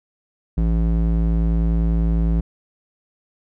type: tone with band-pass filter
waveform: square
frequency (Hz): 55.3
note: A1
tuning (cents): +9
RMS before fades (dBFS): -18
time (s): 0.57-2.41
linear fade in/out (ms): 10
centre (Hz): 120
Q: 1.2
effects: none